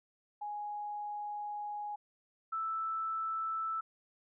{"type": "tone pair in turn", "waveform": "sine", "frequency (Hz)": [831, 1319.1], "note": ["G#5", "E6"], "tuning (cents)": [1, 1], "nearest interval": "minor sixth", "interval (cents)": 800, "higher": "second", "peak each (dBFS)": [-37, -33], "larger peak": "second", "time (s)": [[0.41, 1.96], [2.52, 3.81]], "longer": "first", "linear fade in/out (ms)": 10, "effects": []}